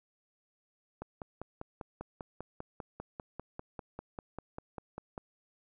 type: click train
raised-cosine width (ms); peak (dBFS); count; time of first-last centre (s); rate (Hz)
1; -26; 22; 1.02-5.178; 5.05
effects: none